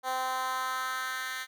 10% pulse tone with high-pass filter sweep, 258.6 Hz, C4, 20 cents flat, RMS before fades -33 dBFS, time 0.03-1.47 s, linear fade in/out 50 ms, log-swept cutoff 700 to 2000 Hz, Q 2.2, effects none

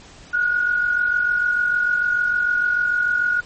sine tone pair together, 1445.3 / 1492 Hz, F#6 / F#6, -41 / +14 cents, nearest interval minor second, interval 55 cents, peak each -17 / -25 dBFS, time 0.33-3.41 s, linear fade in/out 10 ms, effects pink hiss -44 dBFS RMS until 3.45 s + MP3 32 kbps

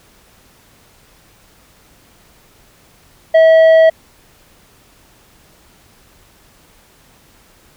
sine tone with tanh clipping, 646 Hz, E5, 35 cents flat, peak -6 dBFS, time 3.34-3.9 s, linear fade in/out 10 ms, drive 7 dB, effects pink hiss -49 dBFS RMS until 7.76 s

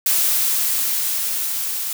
blue noise with level ramp, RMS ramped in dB -17 to -25 dBFS, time 0.06-1.93 s, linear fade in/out 2 ms, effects none

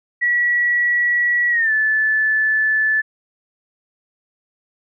sine tone with pitch glide, 1933 to 1742.1 Hz, B6 to A6, -38 to -18 cents, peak -14 dBFS, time 0.21-3.02 s, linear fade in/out 20 ms, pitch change -180 cents, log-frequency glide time 1.5-1.72 s, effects none

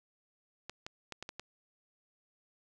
clicks, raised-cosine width 0.2 ms, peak -24 dBFS, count 6, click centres 0.696 / 0.865 / 1.123 / 1.226 / 1.291 / 1.396 s, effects none

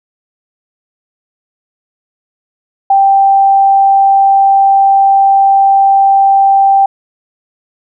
sine tone, 785 Hz, G5, 2 cents sharp, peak -4 dBFS, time 2.9-6.86 s, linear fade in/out 5 ms, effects none

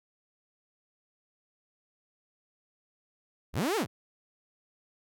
sawtooth linear two-way sweep, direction up then down, 34.65 to 466.3 to 55.3 Hz, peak -23 dBFS, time 3.53-3.87 s, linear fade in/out 50 ms, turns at 3.76 s, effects none

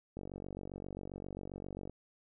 click train, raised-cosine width 2 ms, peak -30 dBFS, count 83, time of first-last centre 0.17-1.896 s, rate 47.5 Hz, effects none

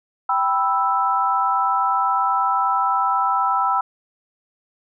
sine chord, E minor, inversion first, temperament equal, 784 / 987.8 / 1318.5 Hz, G5 / B5 / E6, 0 / 0 / 0 cents, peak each -22 / -21 / -20 dBFS, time 0.29-3.81 s, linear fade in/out 5 ms, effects none

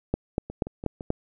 two click trains, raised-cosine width 2 ms, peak -10 / -22 dBFS, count 5 / 4, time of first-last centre 0.14-1.104 / 0.5-1.008 s, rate 4.15 / 5.9 Hz, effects none

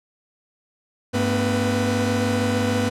45% pulse tone cluster, 100.4 / 227.5 / 253.9 / 493 Hz, G2 / A#3 / B3 / B4, +42 / -42 / +48 / -3 cents, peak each -25 dBFS, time 1.13-2.9 s, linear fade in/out 20 ms, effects low-pass 10000 Hz 12 dB/octave

